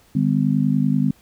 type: harmonic tone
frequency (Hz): 50.3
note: G1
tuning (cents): +45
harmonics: 3 / 4 / 5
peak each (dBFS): -20 / -20 / -20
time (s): 0.15-1.11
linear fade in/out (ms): 5
effects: pink hiss -55 dBFS RMS until 1.21 s